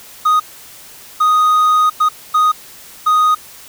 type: tone bursts at uneven times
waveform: triangle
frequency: 1244.5 Hz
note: D#6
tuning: in tune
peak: -7 dBFS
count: 5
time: 0.25-0.4 / 1.2-1.9 / 2-2.09 / 2.34-2.52 / 3.06-3.35 s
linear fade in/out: 10 ms
effects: white hiss -38 dBFS RMS until 3.68 s